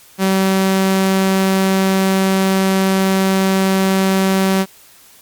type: tone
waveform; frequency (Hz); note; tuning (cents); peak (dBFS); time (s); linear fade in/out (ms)
sawtooth; 191.4; G3; -41; -8; 0.18-4.66; 50
effects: white hiss -45 dBFS RMS until 5.21 s + MP3 96 kbps